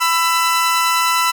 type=tone pair together; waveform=sawtooth; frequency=998 / 1333.9 Hz; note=B5 / E6; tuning=+18 / +20 cents; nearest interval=perfect fourth; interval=502 cents; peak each=-13 dBFS; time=0-1.32 s; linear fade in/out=20 ms; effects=none